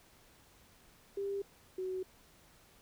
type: tone pair in turn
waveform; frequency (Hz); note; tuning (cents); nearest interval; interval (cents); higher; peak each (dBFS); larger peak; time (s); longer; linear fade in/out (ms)
sine; 397.6 / 372.9; G4 / F#4; +25 / +14; minor second; 111; first; -34 / -35; first; 1.17-1.42 / 1.78-2.03; neither; 5
effects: pink hiss -63 dBFS RMS until 2.81 s